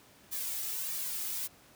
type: noise with flanger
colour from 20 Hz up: blue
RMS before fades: -36 dBFS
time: 0.31-1.48 s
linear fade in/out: 20 ms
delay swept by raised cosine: 1.7 to 2.41 ms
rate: 1.6 Hz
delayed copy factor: +0.55
effects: pink hiss -59 dBFS RMS until 1.75 s + high-pass 80 Hz 12 dB/octave